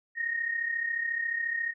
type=tone pair together; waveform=sine; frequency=1830.5 / 1864.7 Hz; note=A#6 / A#6; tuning=-32 / 0 cents; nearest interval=unison; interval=32 cents; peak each=-35 / -29 dBFS; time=0.15-1.74 s; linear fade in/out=50 ms; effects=none